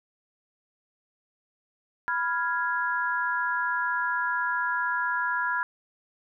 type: chord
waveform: sine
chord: F diminished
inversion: second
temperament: equal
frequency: 987.8 / 1396.9 / 1661.2 Hz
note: Cb6 / F6 / Ab6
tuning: 0 / 0 / 0 cents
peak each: -29 dBFS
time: 2.08-5.63 s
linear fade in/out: 0 ms
effects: none